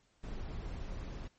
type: noise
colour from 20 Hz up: brown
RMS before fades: -41 dBFS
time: 0.23-1.28 s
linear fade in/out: 10 ms
effects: pink hiss -72 dBFS RMS until 1.38 s + MP3 32 kbps